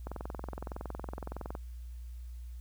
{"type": "click train", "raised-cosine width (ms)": 1, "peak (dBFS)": -25, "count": 33, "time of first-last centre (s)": [0.07, 1.551], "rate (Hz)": 21.6, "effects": ["added 60 Hz sine -41 dBFS peak until 2.6 s", "white hiss -67 dBFS RMS until 2.6 s"]}